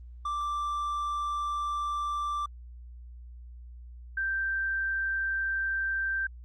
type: tone pair in turn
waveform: triangle / sine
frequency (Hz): 1174.7 / 1568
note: D6 / G6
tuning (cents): 0 / 0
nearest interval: perfect fourth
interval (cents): 500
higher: second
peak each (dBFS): -27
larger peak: neither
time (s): 0.25-2.46 / 4.17-6.27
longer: first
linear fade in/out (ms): 5
effects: added 60 Hz sine -43 dBFS peak until 6.44 s + Opus 32 kbps